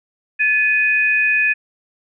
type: tone pair together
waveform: sine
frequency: 1726.1 / 2491 Hz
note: A6 / D#7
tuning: -34 / +1 cents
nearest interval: tritone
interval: 635 cents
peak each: -17 / -15 dBFS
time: 0.39-1.54 s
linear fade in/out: 20 ms
effects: none